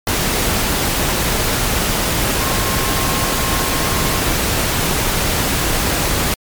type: tone in noise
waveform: sine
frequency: 1071 Hz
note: C6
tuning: 40 cents sharp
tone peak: -26 dBFS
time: 2.4-4.21 s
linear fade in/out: 2 ms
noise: pink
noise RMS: -17 dBFS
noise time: 0.07-6.34 s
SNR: -12 dB
effects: MP3 96 kbps